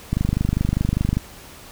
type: click train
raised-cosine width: 5 ms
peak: -7 dBFS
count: 27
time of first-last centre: 0.13-1.17 s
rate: 25 Hz
effects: pink hiss -42 dBFS RMS until 1.71 s